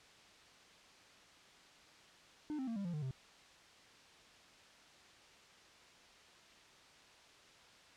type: tone with pitch steps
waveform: triangle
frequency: 301.8 / 262.7 / 228.7 / 199.11 / 173.34 / 150.9 / 131.37 Hz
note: D4 / C4 / A#3 / G3 / F3 / D3 / C3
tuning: +47 / +7 / -33 / +27 / -13 / +47 / +7 cents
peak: -36 dBFS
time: 2.5-3.109 s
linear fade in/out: 0 ms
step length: 87 ms
effects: white hiss -61 dBFS RMS until 7.96 s + low-pass 5000 Hz 12 dB/octave